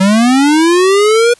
square linear sweep, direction up, 185.3 to 485.1 Hz, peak -7 dBFS, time 0-1.34 s, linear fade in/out 10 ms, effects white hiss -45 dBFS RMS until 1.39 s + resampled to 24000 Hz

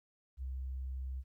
sine tone, 65.2 Hz, C2, 5 cents flat, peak -37 dBFS, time 0.37-1.24 s, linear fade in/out 50 ms, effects 13-bit

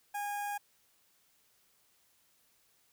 sawtooth tone with notch filter, 819 Hz, G#5, 24 cents flat, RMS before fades -37 dBFS, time 0.14-0.58 s, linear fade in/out 10 ms, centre 4100 Hz, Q 0.74, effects white hiss -70 dBFS RMS until 2.92 s

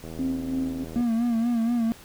click train, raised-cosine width 2 ms, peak -25 dBFS, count 79, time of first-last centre 0.04-1.008 s, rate 80.6 Hz
sine tone with tremolo, 263.6 Hz, C4, 13 cents sharp, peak -23 dBFS, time 0.19-0.84 s, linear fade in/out 2 ms, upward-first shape sine, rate 3.1 Hz, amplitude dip 55%
triangle tone with vibrato, 233.1 Hz, A#3, in tune, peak -19 dBFS, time 0.96-1.92 s, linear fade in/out 0 ms, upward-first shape sine, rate 4.2 Hz, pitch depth 64 cents each way
effects pink hiss -48 dBFS RMS until 2.04 s

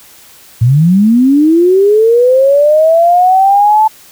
sine linear sweep, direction up, 110 to 880 Hz, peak -4 dBFS, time 0.61-3.88 s, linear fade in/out 10 ms, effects white hiss -39 dBFS RMS until 4.11 s

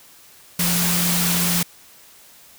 sine tone in noise, 174.61 Hz, F3, in tune, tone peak -22 dBFS, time 0.59-1.63 s, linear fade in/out 5 ms, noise white, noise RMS -21 dBFS, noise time 0.59-1.63 s, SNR -4 dB, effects white hiss -48 dBFS RMS until 2.58 s

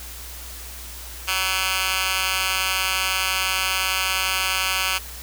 10% pulse tone with high-pass filter, 188.5 Hz, F#3, 32 cents sharp, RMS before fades -23 dBFS, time 1.27-4.99 s, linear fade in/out 20 ms, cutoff 1900 Hz, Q 1.6, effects added 60 Hz sine -38 dBFS peak until 5.22 s + white hiss -38 dBFS RMS until 5.22 s

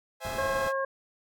sawtooth chord, C augmented, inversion none, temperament equal, 523.3 / 659.3 / 830.6 Hz, C5 / E5 / G#5, 0 / 0 / 0 cents, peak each -34 dBFS, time 0.2-0.73 s, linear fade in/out 50 ms
pink low-pass noise, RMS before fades -40 dBFS, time 0.25-0.68 s, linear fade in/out 0 ms, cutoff 1700 Hz, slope 24 dB/octave
harmonic tone, 540 Hz, C#5, 45 cents flat, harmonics 1 / 2 / 3, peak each -29 / -32 / -34 dBFS, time 0.38-0.85 s, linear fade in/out 5 ms
effects none

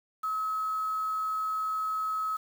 sine tone with quantisation, 1283 Hz, E6, 47 cents flat, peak -28 dBFS, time 0.23-2.37 s, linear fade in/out 10 ms, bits 8, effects none

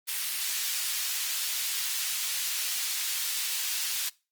pink high-pass noise, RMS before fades -31 dBFS, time 0.07-4.1 s, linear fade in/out 20 ms, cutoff 3000 Hz, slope 12 dB/octave, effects noise-tail reverb RT60 0.3 s tail -22 dB re dry + Opus 32 kbps

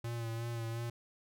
square tone with vibrato, 115.9 Hz, A#2, 10 cents flat, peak -37 dBFS, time 0.04-0.9 s, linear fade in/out 5 ms, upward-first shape sine, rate 2.8 Hz, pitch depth 32 cents each way, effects none

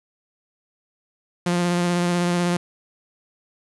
sawtooth tone with vibrato, 175.3 Hz, F3, 7 cents sharp, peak -15 dBFS, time 1.46-2.57 s, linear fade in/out 5 ms, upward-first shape sine, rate 16 Hz, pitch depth 17 cents each way, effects resampled to 24000 Hz + 8-bit

